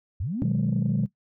sine linear sweep, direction up, 69.3 to 300 Hz, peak -26 dBFS, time 0.2-0.44 s, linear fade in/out 5 ms
sine chord, G# minor seventh, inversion first, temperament equal, 123.47 / 155.56 / 185 / 207.7 Hz, B2 / D#3 / F#3 / G#3, 0 / 0 / 0 / 0 cents, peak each -26 dBFS, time 0.42-1.06 s, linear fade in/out 0 ms
effects noise-tail reverb RT60 0.1 s tail -17 dB re dry + tanh soft clip ceiling -16 dBFS

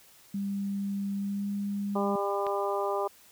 sine tone with pitch glide, 198.9 to 201.6 Hz, G3 to G3, +25 to +49 cents, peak -29 dBFS, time 0.34-2.16 s, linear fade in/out 5 ms, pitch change +24 cents, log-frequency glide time 1.17-1.47 s
harmonic tone, 200 Hz, G3, 35 cents sharp, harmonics 2 / 3 / 4 / 5 / 6, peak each -31 / -33 / -34 / -35 / -36 dBFS, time 1.95-3.08 s, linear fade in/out 10 ms
click, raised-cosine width 0.3 ms, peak -24 dBFS, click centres 2.467 s
effects white hiss -57 dBFS RMS until 3.31 s

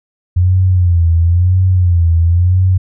sine tone with vibrato, 88 Hz, F2, 14 cents sharp, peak -7 dBFS, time 0.36-2.78 s, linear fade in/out 10 ms, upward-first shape sine, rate 0.98 Hz, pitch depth 99 cents each way, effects none

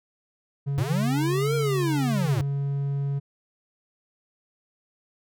triangle tone, 140 Hz, C#3, 18 cents sharp, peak -22 dBFS, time 0.66-3.2 s, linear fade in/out 20 ms
square linear two-way sweep, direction up then down, 98 to 471.2 to 98 Hz, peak -25 dBFS, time 0.78-2.41 s, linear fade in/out 0 ms, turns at 1.55 s
effects none

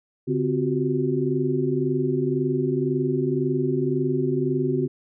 sine tone cluster, 142.9 / 259.2 / 359.6 / 381.5 Hz, D3 / C4 / F#4 / G4, -47 / -16 / -49 / -47 cents, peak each -26 dBFS, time 0.27-4.88 s, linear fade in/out 20 ms, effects none

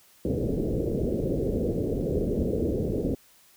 white low-pass noise, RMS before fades -27 dBFS, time 0.25-3.15 s, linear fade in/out 2 ms, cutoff 510 Hz, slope 48 dB/octave, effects white hiss -58 dBFS RMS until 3.56 s

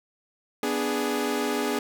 sawtooth chord, G# diminished, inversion first, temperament equal, 246.9 / 293.7 / 415.3 Hz, B3 / D4 / G#4, 0 / 0 / 0 cents, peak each -26 / -26 / -24 dBFS, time 0.63-1.79 s, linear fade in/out 2 ms, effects none

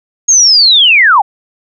sine linear sweep, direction down, 6630 to 740 Hz, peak -3 dBFS, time 0.28-1.22 s, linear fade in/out 10 ms, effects none

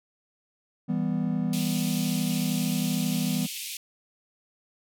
triangle chord, E minor, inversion none, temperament just, 164.81 / 197.78 / 247.2 Hz, E3 / G3 / B3, 0 / +16 / +2 cents, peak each -27 dBFS, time 0.88-3.47 s, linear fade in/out 20 ms
pink band-pass noise, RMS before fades -36 dBFS, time 1.53-3.77 s, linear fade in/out 2 ms, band 2400 to 16000 Hz, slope 48 dB/octave
effects none

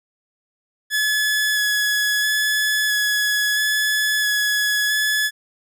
sawtooth tone with vibrato, 1701 Hz, G#6, 41 cents sharp, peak -14 dBFS, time 0.9-5.31 s, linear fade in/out 50 ms, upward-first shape square, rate 0.75 Hz, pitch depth 11 cents each way, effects none

